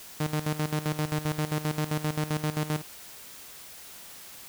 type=tone with tremolo; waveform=sawtooth; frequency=152.5 Hz; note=D#3; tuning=34 cents flat; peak=-21 dBFS; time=0.2-2.82 s; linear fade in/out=5 ms; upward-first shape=square; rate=7.6 Hz; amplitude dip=75%; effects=white hiss -46 dBFS RMS until 4.48 s